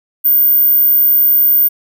sine tone, 14470 Hz, A9, 47 cents sharp, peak -7 dBFS, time 0.24-1.69 s, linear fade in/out 20 ms, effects none

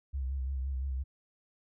sine tone with vibrato, 66.5 Hz, C2, 29 cents sharp, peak -31 dBFS, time 0.13-1.04 s, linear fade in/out 20 ms, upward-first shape sine, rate 5.8 Hz, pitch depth 61 cents each way, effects none

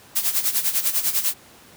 blue noise with tremolo, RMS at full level -19 dBFS, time 0.15-1.34 s, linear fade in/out 20 ms, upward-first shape sine, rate 10 Hz, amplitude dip 75%, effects pink hiss -48 dBFS RMS until 1.76 s + high-pass 100 Hz 12 dB/octave

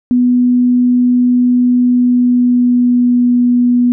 sine tone with pitch glide, 246.9 to 244.3 Hz, B3 to B3, 0 to -19 cents, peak -7 dBFS, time 0.11-3.92 s, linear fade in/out 0 ms, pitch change -19 cents, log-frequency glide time 1.83-3.33 s, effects none

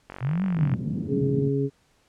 click train, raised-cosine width 0.5 ms, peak -22 dBFS, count 31, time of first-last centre 0.1-0.738 s, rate 47 Hz
sine linear two-way sweep, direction up then down, 115.4 to 196 to 115.4 Hz, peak -22 dBFS, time 0.2-0.78 s, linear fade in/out 50 ms, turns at 0.44 s
white band-pass noise, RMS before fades -29 dBFS, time 0.56-1.49 s, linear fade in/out 10 ms, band 120 to 220 Hz, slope 24 dB/octave
harmonic tone, 138.59 Hz, C#3, in tune, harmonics 1 / 2 / 3, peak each -25 / -27 / -26 dBFS, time 1.07-1.7 s, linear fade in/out 50 ms
effects pink hiss -64 dBFS RMS until 2.08 s + low-pass 9000 Hz 12 dB/octave

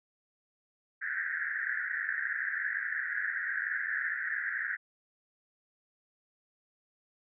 white band-pass noise, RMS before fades -34 dBFS, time 1.01-4.77 s, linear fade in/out 20 ms, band 1500 to 1900 Hz, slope 96 dB/octave, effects none

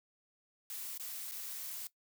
blue noise with dropouts, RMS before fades -43 dBFS, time 0.7-1.87 s, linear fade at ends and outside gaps 1 ms, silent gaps 0.977-0.997 / 1.313-1.319 s, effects noise-tail reverb RT60 0.1 s tail -17 dB re dry

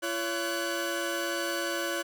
sawtooth tone cluster, 340.1 / 563 / 1501 Hz, F4 / C#5 / F#6, -46 / +27 / +24 cents, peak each -30 dBFS, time 0.02-2.03 s, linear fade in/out 20 ms, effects none

